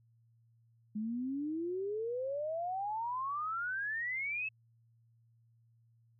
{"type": "exponential sweep", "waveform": "sine", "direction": "up", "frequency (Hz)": [207.7, 2637], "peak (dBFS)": -34, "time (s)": [0.95, 4.49], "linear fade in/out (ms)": 10, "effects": ["added 115 Hz sine -65 dBFS peak until 6.19 s"]}